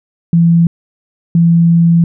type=tone pair in turn; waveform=sine; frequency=168.4 / 168.4 Hz; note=E3 / E3; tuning=+37 / +37 cents; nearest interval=unison; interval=0 cents; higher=neither; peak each=-5 dBFS; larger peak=neither; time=0.33-0.67 / 1.35-2.04 s; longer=second; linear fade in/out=2 ms; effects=none